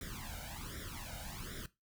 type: noise with flanger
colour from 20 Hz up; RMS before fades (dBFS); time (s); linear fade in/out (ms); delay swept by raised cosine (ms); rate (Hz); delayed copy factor
pink; -45; 0.01-1.66; 2; 0.55 to 1.36; 1.3; +1
effects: noise-tail reverb RT60 0.2 s tail -17 dB re dry